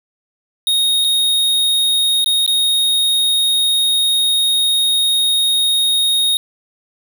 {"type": "tone with dropouts", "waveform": "square", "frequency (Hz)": 3729, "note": "A#7", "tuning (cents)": 0, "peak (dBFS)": -13, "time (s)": [0.67, 6.37], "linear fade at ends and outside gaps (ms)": 1, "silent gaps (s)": [[1.043, 1.046], [2.244, 2.26], [2.463, 2.477]], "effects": []}